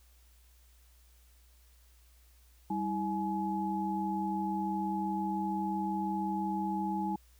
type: tone cluster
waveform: sine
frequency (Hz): 196.4 / 322.2 / 845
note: G3 / E4 / G#5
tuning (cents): +4 / -39 / +30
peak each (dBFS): -34 / -37 / -34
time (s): 2.7-7.16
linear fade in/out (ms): 5
effects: added 60 Hz sine -59 dBFS peak until 7.39 s + white hiss -67 dBFS RMS until 7.39 s